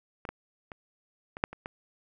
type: clicks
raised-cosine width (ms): 0.5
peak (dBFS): -23 / -20 / -26 / -24 / -9 / -27 / -21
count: 7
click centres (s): 0.252 / 0.29 / 0.718 / 1.369 / 1.439 / 1.53 / 1.659
effects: none

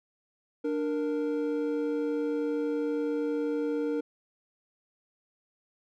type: tone pair together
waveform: triangle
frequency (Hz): 295.1 / 466.2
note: D4 / A#4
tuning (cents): +8 / 0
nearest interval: minor sixth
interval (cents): 792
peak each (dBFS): -28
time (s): 0.64-4.01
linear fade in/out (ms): 10
effects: none

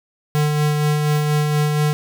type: tone with tremolo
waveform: square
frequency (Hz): 149.8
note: D3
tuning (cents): +35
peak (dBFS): -15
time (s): 0.35-1.93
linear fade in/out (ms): 0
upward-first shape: sine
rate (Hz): 4.2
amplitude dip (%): 30
effects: none

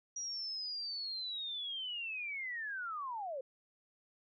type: linear sweep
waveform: sine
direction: down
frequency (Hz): 5780 to 501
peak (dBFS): -38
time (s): 0.16-3.41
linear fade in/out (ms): 5
effects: none

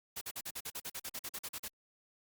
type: noise bursts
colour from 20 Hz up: white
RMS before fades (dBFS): -41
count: 16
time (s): 0.16-1.684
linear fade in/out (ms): 10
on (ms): 54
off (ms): 44
effects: Opus 48 kbps

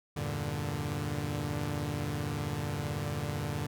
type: chord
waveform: sawtooth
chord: E half-diminished seventh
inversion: none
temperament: equal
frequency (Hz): 82.41 / 98 / 116.54 / 146.83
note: E2 / G2 / Bb2 / D3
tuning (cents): 0 / 0 / 0 / 0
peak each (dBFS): -37 / -35 / -35 / -31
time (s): 0.16-3.67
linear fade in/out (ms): 10
effects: none

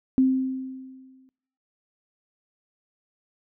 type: tone with exponential decay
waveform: sine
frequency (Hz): 261.6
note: C4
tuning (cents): 0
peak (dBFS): -14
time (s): 0.18-1.29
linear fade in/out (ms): 0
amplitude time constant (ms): 240
effects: noise-tail reverb RT60 0.7 s tail -25 dB re dry

